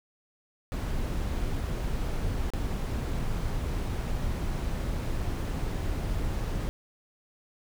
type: noise with dropouts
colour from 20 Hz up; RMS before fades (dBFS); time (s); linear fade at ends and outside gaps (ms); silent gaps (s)
brown; -30; 0.72-6.69; 0; 2.503-2.536
effects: none